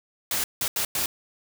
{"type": "noise bursts at uneven times", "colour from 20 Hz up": "white", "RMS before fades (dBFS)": -26, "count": 4, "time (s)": [[0.31, 0.44], [0.61, 0.68], [0.76, 0.85], [0.95, 1.06]], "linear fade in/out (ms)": 2, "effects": []}